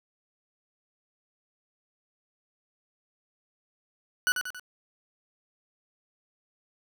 40% pulse tone with echo, 1480 Hz, F#6, in tune, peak -21 dBFS, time 4.27-4.32 s, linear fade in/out 0 ms, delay 92 ms, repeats 3, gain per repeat -6 dB, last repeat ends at 4.596 s, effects 10-bit

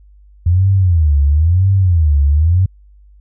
sine tone with vibrato, 83 Hz, E2, 12 cents sharp, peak -8 dBFS, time 0.46-2.66 s, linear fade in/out 5 ms, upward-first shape sine, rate 0.99 Hz, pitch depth 280 cents each way, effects added 50 Hz sine -41 dBFS peak until 3.2 s

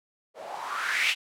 violet noise with low-pass filter sweep, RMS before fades -29 dBFS, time 0.34-1.15 s, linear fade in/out 50 ms, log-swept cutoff 530 to 2800 Hz, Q 4.5, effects none

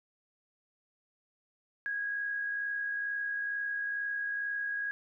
sine tone with amplitude modulation, 1648 Hz, G#6, 14 cents flat, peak -30 dBFS, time 1.86-4.91 s, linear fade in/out 0 ms, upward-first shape sine, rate 62.2 Hz, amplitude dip 35%, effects none

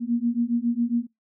sine beating tone pair, 233.1 / 240.4 Hz, A#3 / B3, 0 / -46 cents, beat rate 7.3 Hz, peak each -24 dBFS, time 0-1.07 s, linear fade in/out 50 ms, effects noise-tail reverb RT60 0.2 s tail -25 dB re dry

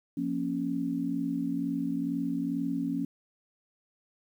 sine chord, Bb minor, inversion second, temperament equal with one note detuned, 174.61 / 235.1 / 277.2 Hz, F3 / Bb3 / Db4, 0 / +15 / 0 cents, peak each -35 / -34 / -30 dBFS, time 0.17-3.05 s, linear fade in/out 5 ms, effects 10-bit

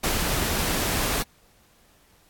pink noise with ADSR envelope, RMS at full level -23 dBFS, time 0.03-1.23 s, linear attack 13 ms, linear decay 91 ms, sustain -2 dB, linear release 13 ms, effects pink hiss -59 dBFS RMS until 2.29 s + AAC 64 kbps

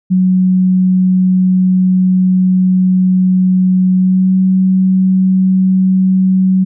sine tone with pitch glide, 185 to 187.69 Hz, F#3 to F#3, 0 to +25 cents, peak -7 dBFS, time 0.1-6.65 s, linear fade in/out 20 ms, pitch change +25 cents, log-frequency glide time 3.96-4.35 s, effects none

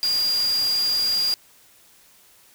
sine tone in noise, 4812 Hz, D8, 41 cents sharp, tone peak -19 dBFS, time 0.03-1.34 s, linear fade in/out 0 ms, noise white, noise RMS -33 dBFS, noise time 0.03-1.34 s, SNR +11 dB, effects white hiss -54 dBFS RMS until 2.54 s

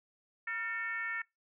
sine tone with frequency modulation, 1800 Hz, A6, 39 cents sharp, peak -34 dBFS, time 0.47-1.22 s, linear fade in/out 5 ms, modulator 421 Hz, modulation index 1, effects noise-tail reverb RT60 0.2 s tail -25 dB re dry

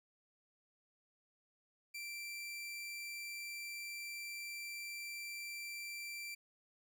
sawtooth tone, 2349 Hz, D7, in tune, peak -40 dBFS, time 1.94-6.35 s, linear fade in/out 10 ms, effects none

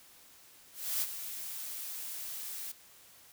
blue noise with ADSR envelope, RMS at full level -31 dBFS, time 0.73-2.72 s, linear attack 290 ms, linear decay 39 ms, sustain -10 dB, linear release 7 ms, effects white hiss -58 dBFS RMS until 3.32 s

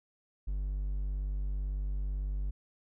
triangle tone, 49 Hz, G1, in tune, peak -29 dBFS, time 0.47-2.51 s, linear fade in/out 10 ms, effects none

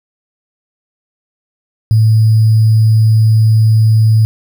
sine tone with sample-and-hold, 110 Hz, A2, in tune, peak -5 dBFS, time 1.91-4.25 s, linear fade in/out 0 ms, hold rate 4900 Hz, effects none

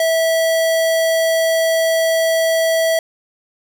square tone, 653 Hz, E5, 17 cents flat, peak -14 dBFS, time 0-2.99 s, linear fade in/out 2 ms, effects none

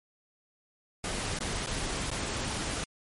pink noise with dropouts, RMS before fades -33 dBFS, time 1.04-2.84 s, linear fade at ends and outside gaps 1 ms, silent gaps 1.388-1.407 / 1.662-1.671 / 2.103-2.114 s, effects MP3 48 kbps

